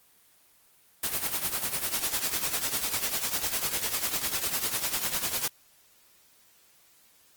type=noise with tremolo; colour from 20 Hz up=white; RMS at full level=-27 dBFS; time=1.03-5.48 s; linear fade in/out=5 ms; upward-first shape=sine; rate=10 Hz; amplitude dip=70%; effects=white hiss -61 dBFS RMS until 7.36 s + Opus 24 kbps